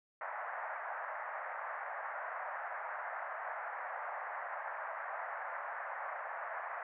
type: band-pass noise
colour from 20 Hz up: pink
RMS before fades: -42 dBFS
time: 0.21-6.83 s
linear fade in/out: 2 ms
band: 620 to 1900 Hz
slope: 48 dB/octave
effects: none